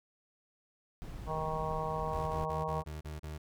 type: noise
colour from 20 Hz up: brown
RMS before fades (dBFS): -43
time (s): 1.02-2.44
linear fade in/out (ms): 0
type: harmonic tone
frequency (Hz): 157.3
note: D#3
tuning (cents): +19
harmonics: 1 / 3 / 4 / 5 / 6 / 7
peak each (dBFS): -40 / -40 / -40 / -40 / -40 / -40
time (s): 1.26-2.84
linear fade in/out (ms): 50
type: tone bursts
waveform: 30% pulse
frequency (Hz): 76.7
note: D#2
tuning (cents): -24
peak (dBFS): -37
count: 7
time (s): 2.12-3.38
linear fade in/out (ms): 10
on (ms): 150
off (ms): 35
effects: none